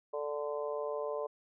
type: harmonic tone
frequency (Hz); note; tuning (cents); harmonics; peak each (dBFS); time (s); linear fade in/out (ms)
146.83; D3; 0; 3 / 4 / 5 / 6 / 7; -37 / -37 / -48 / -49 / -43; 0.13-1.27; 10
effects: none